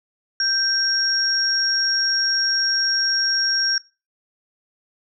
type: tone pair together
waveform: sine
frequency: 1568 / 5576 Hz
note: G6 / F8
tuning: 0 / -4 cents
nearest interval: octave + minor seventh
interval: 2196 cents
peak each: -23 / -19 dBFS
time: 0.4-3.78 s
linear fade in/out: 2 ms
effects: noise-tail reverb RT60 0.3 s tail -22 dB re dry